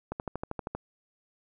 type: click train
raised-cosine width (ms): 1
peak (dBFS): -19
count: 9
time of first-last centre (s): 0.12-0.75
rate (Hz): 12.7
effects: none